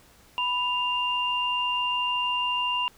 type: tone pair together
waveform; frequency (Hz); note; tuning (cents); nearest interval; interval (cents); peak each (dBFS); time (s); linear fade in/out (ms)
sine; 987.8 / 2794; B5 / F7; 0 / 0; octave + tritone; 1800; -27 / -26; 0.38-2.88; 0
effects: pink hiss -56 dBFS RMS until 2.97 s